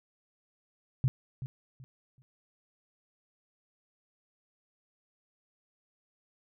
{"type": "tone with echo", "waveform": "sine", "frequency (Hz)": 129.8, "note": "C3", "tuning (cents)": -13, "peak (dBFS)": -22, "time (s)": [1.04, 1.08], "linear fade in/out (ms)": 0, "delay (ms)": 380, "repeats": 3, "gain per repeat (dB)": -12, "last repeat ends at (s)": 2.22, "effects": []}